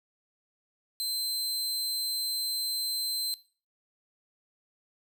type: tone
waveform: sawtooth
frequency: 4100 Hz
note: C8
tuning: 36 cents flat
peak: -27 dBFS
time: 1-3.34 s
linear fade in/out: 0 ms
effects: noise-tail reverb RT60 0.4 s tail -19 dB re dry